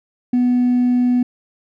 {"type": "tone with hard clipping", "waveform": "triangle", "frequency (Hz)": 246.9, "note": "B3", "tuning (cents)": 0, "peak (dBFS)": -12, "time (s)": [0.33, 1.23], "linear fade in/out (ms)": 5, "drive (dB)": 2, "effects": []}